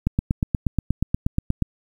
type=click train; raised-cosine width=5 ms; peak=-7 dBFS; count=14; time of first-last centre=0.07-1.623 s; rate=8.37 Hz; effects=8-bit